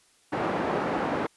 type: band-pass noise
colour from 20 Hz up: pink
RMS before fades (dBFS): -28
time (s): 0.32-1.27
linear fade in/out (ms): 10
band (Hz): 260 to 1200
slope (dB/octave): 12
effects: white hiss -62 dBFS RMS until 1.36 s + resampled to 24000 Hz